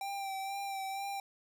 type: tone with vibrato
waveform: square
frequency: 784 Hz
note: G5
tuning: in tune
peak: -37 dBFS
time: 0.01-1.2 s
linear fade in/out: 2 ms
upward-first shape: sine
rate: 2.1 Hz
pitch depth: 28 cents each way
effects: none